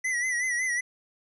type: tone with vibrato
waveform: square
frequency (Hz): 1975.5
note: B6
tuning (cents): 0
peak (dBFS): -26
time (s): 0.04-0.81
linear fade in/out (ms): 10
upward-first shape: sine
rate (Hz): 5.4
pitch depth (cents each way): 72
effects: resampled to 24000 Hz